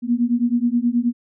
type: beating tone pair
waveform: sine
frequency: 234.9 / 244.3 Hz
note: A#3 / B3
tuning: +13 / -19 cents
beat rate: 9.4 Hz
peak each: -19 dBFS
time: 0.02-1.13 s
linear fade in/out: 50 ms
effects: none